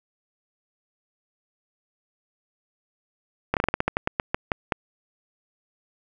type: slowing click train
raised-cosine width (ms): 0.5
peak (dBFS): -6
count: 14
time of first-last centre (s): 3.54-4.722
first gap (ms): 28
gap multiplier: 1.18
effects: none